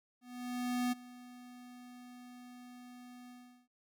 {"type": "tone with ADSR envelope", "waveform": "square", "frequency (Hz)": 246.9, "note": "B3", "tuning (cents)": 0, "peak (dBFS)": -31, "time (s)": [0.21, 3.68], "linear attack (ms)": 710, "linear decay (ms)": 18, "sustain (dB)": -20, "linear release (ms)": 380, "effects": []}